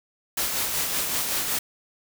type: noise with tremolo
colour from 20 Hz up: white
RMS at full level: -25 dBFS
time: 0.37-1.59 s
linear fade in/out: 5 ms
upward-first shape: sine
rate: 5.3 Hz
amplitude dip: 35%
effects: none